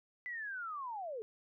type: linear sweep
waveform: sine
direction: down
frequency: 2011 to 415.3 Hz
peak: -39 dBFS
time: 0.26-1.22 s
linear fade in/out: 0 ms
effects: none